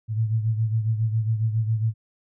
sine beating tone pair, 110 / 117.3 Hz, A2 / A#2, 0 / +11 cents, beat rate 7.3 Hz, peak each -21 / -28 dBFS, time 0.08-1.94 s, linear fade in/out 50 ms, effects none

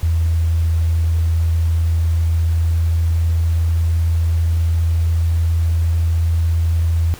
sine tone with pitch glide, 82.3 to 82.87 Hz, E2 to E2, -2 to +10 cents, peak -13 dBFS, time 0.03-7.14 s, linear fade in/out 0 ms, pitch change +12 cents, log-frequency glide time 0.96-4.5 s, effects pink hiss -39 dBFS RMS until 7.19 s

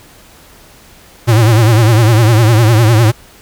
square tone with vibrato, 112.8 Hz, A2, 44 cents sharp, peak -6 dBFS, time 1.27-3.12 s, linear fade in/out 20 ms, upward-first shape triangle, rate 9.9 Hz, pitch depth 150 cents each way, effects pink hiss -41 dBFS RMS until 3.41 s

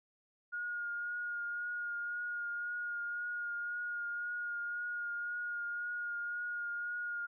sine tone with vibrato, 1429 Hz, F6, 39 cents sharp, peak -36 dBFS, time 0.52-7.27 s, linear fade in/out 20 ms, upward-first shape triangle, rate 1.9 Hz, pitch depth 19 cents each way, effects none

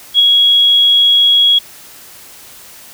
sine tone with ADSR envelope, 3322 Hz, G#7, in tune, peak -3 dBFS, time 0.14-1.59 s, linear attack 51 ms, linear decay 12 ms, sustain -3 dB, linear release 9 ms, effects white hiss -37 dBFS RMS until 2.93 s

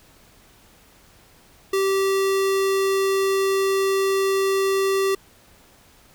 square tone, 388.4 Hz, G4, 16 cents flat, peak -19 dBFS, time 1.73-5.15 s, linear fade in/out 5 ms, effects pink hiss -53 dBFS RMS until 6.14 s

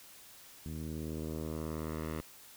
10% pulse tone with low-pass filter sweep, 78.6 Hz, D#2, 18 cents sharp, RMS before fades -39 dBFS, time 0.66-2.21 s, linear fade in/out 0 ms, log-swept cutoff 200 to 2600 Hz, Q 0.89, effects white hiss -55 dBFS RMS until 2.56 s

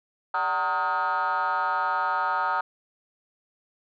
sine tone with frequency modulation, 1091 Hz, C#6, 28 cents flat, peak -21 dBFS, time 0.34-2.61 s, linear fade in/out 5 ms, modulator 169 Hz, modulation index 2.1, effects tanh soft clip ceiling -20 dBFS

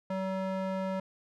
square tone with band-pass filter, 190 Hz, F#3, 46 cents sharp, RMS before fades -33 dBFS, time 0.1-1 s, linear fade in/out 5 ms, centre 620 Hz, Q 0.9, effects none

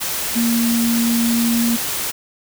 sine tone in noise, 233.1 Hz, A#3, in tune, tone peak -15 dBFS, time 0.35-1.77 s, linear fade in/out 20 ms, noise white, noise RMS -23 dBFS, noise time 0-2.12 s, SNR +5 dB, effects none

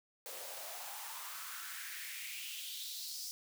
white noise with high-pass filter sweep, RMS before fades -45 dBFS, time 0.26-3.31 s, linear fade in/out 0 ms, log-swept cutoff 480 to 5300 Hz, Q 3.7, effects none

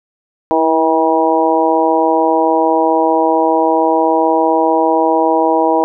harmonic tone with a mistuned harmonic, 160.4 Hz, E3, 47 cents flat, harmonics 2 / 3 / 4 / 5 / 6, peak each -16 / -16 / -16 / -16 / -16 dBFS, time 0.51-5.84 s, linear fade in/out 0 ms, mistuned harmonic 2, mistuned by +27 cents, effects none

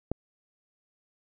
click, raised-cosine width 2 ms, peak -15 dBFS, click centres 0.116 s, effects none

